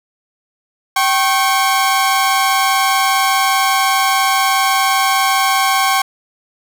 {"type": "tone pair together", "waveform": "sawtooth", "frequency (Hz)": [776, 1091.4], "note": ["G5", "C#6"], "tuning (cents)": [-18, -27], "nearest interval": "tritone", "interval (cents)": 591, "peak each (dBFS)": [-11, -11], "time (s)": [0.96, 6.02], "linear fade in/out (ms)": 5, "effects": []}